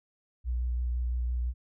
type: tone with vibrato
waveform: sine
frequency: 60.8 Hz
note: B1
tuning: 26 cents flat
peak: -27 dBFS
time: 0.44-1.54 s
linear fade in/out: 50 ms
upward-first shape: square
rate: 5.9 Hz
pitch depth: 15 cents each way
effects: none